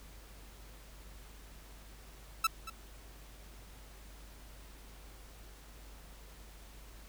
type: tone with echo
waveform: sawtooth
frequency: 1318.5 Hz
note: E6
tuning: in tune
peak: -22 dBFS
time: 2.44-2.47 s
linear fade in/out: 5 ms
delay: 230 ms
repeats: 1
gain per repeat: -15 dB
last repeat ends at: 2.7 s
effects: added 50 Hz sine -52 dBFS peak until 7.08 s + pink hiss -57 dBFS RMS until 7.08 s